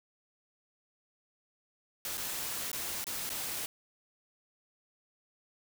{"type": "noise with dropouts", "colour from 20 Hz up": "white", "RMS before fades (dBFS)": -37, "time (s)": [2.05, 3.66], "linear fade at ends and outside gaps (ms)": 1, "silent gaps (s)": [[2.173, 2.178], [2.716, 2.73], [3.042, 3.068], [3.293, 3.301]], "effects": []}